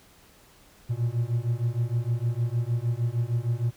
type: beating tone pair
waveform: triangle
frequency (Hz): 115.4 / 121.9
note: A#2 / B2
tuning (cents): -17 / -22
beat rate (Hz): 6.5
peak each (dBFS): -25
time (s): 0.89-3.71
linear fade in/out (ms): 20
effects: pink hiss -56 dBFS RMS until 3.76 s

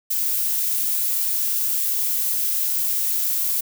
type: noise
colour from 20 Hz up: violet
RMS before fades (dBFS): -22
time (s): 0.1-3.61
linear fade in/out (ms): 10
effects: none

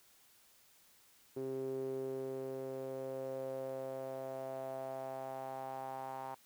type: tone with band-pass filter sweep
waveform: sawtooth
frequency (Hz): 132.6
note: C3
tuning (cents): +23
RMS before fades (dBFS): -42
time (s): 1.36-6.35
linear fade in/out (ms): 10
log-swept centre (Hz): 370 to 870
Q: 5.2
effects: white hiss -66 dBFS RMS until 6.45 s

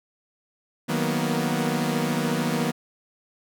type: chord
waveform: sawtooth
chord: B major seventh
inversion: first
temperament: equal with one note detuned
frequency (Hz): 156.46 / 185 / 233.1 / 246.9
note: D#3 / F#3 / A#3 / B3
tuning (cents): +10 / 0 / 0 / 0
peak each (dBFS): -24 / -26 / -24 / -24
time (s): 0.88-2.72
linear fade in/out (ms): 20
effects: none

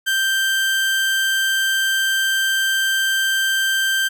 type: tone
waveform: 30% pulse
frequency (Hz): 1568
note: G6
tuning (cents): 0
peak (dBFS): -14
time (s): 0.06-4.09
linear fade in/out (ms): 20
effects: none

